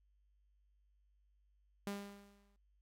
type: tone with exponential decay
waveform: sawtooth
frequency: 201.1 Hz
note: G3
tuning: 44 cents sharp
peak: -34 dBFS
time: 1.87-2.56 s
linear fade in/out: 0 ms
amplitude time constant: 150 ms
effects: added 50 Hz sine -70 dBFS peak until 2.81 s + AAC 48 kbps